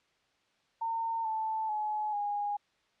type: tone with pitch steps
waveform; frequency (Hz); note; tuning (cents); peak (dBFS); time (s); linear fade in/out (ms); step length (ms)
sine; 910 / 879.5 / 850 / 821.6; A#5 / A5 / G#5 / G#5; -42 / -1 / +40 / -19; -30; 0.81-2.57; 10; 440
effects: white hiss -71 dBFS RMS until 3 s + low-pass 4000 Hz 12 dB/octave